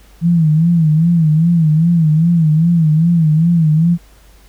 sine tone with vibrato, 162.3 Hz, E3, 27 cents flat, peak -8 dBFS, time 0.21-3.98 s, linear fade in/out 50 ms, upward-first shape sine, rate 2.5 Hz, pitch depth 110 cents each way, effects added 50 Hz sine -43 dBFS peak until 4.48 s + pink hiss -49 dBFS RMS until 4.48 s

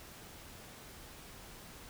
silence, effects pink hiss -52 dBFS RMS until 1.89 s

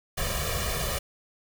pink noise with comb filter, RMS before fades -29 dBFS, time 0.17-0.99 s, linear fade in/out 10 ms, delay 1.7 ms, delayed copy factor +1, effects none

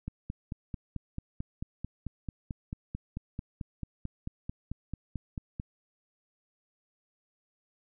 click train, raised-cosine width 5 ms, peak -23 dBFS, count 26, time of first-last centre 0.08-5.599 s, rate 4.53 Hz, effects none

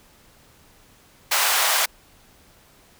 pink high-pass noise, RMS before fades -20 dBFS, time 1.31-1.86 s, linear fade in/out 10 ms, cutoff 730 Hz, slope 24 dB/octave, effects pink hiss -54 dBFS RMS until 2.99 s

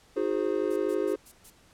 triangle chord, Ab dominant seventh, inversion second, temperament equal with one note detuned, 311.1 / 363.2 / 415.3 / 523.3 Hz, Eb4 / Gb4 / Ab4 / C5, 0 / -32 / 0 / 0 cents, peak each -31 / -28 / -27 / -31 dBFS, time 0.16-1.16 s, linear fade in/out 10 ms
violet noise bursts, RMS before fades -44 dBFS, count 5, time 0.7-1.505 s, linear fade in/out 10 ms, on 65 ms, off 120 ms
effects pink hiss -59 dBFS RMS until 1.73 s + low-pass 10000 Hz 12 dB/octave

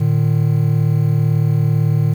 triangle tone pair together, 113.42 / 151.4 Hz, A#2 / D#3, -47 / -47 cents, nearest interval perfect fourth, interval 500 cents, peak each -13 dBFS, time 0-2.14 s, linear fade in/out 10 ms, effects 7-bit

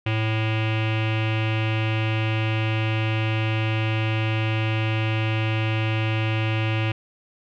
square tone with low-pass filter, 110 Hz, A2, in tune, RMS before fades -23 dBFS, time 0.06-6.92 s, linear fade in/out 5 ms, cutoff 2700 Hz, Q 5.1, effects none

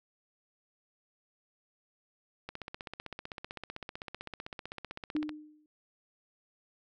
click train, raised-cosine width 0.3 ms, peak -24 dBFS, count 45, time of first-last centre 2.49-5.293 s, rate 15.7 Hz
sine tone with exponential decay, 303.7 Hz, D#4, 42 cents flat, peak -27 dBFS, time 5.15-5.66 s, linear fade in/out 2 ms, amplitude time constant 110 ms
effects none

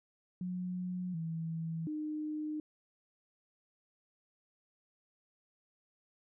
sine tone with pitch steps, 181.1 / 163.2 / 305.2 Hz, F#3 / E3 / D#4, -37 / -17 / -33 cents, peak -35 dBFS, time 0.41-2.6 s, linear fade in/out 2 ms, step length 730 ms, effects none

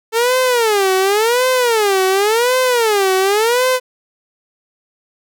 sawtooth tone with vibrato, 440 Hz, A4, in tune, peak -8 dBFS, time 0.12-3.8 s, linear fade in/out 50 ms, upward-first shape sine, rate 0.91 Hz, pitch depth 270 cents each way, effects none

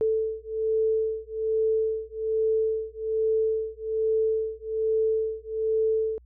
sine beating tone pair, 440 / 441.2 Hz, A4 / A4, 0 / +5 cents, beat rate 1.2 Hz, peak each -26 dBFS, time 0.01-6.18 s, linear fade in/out 0 ms, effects added 60 Hz sine -51 dBFS peak until 6.25 s

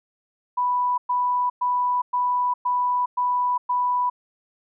sine tone bursts, 987.8 Hz, B5, in tune, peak -19 dBFS, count 7, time 0.57-4.1 s, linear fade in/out 10 ms, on 410 ms, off 110 ms, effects none

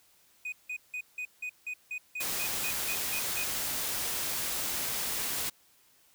triangle tone bursts, 2489 Hz, D#7, in tune, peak -32 dBFS, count 13, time 0.45-3.439 s, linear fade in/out 5 ms, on 73 ms, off 170 ms
white noise, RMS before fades -33 dBFS, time 2.2-5.5 s, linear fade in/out 10 ms
effects white hiss -64 dBFS RMS until 6.14 s

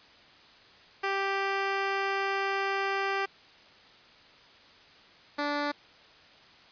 10% pulse tone pair in turn, 392 / 290.9 Hz, G4 / D4, 0 / -16 cents, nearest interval perfect fourth, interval 516 cents, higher first, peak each -19 / -20 dBFS, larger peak first, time 1.03-3.26 / 5.38-5.72 s, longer first, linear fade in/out 10 ms, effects white hiss -55 dBFS RMS until 6.71 s + resampled to 11025 Hz

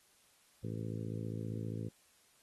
harmonic tone, 55 Hz, A1, in tune, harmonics 2 / 3 / 4 / 5 / 6 / 7 / 8 / 9, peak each -40 / -44 / -46 / -48 / -50 / -51 / -52 / -53 dBFS, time 0.63-1.89 s, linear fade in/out 10 ms, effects white hiss -68 dBFS RMS until 2.42 s + AAC 32 kbps

